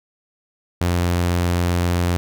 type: tone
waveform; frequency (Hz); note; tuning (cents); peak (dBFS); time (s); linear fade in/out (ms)
sawtooth; 87.6; F2; +6; -13; 0.81-2.17; 0
effects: none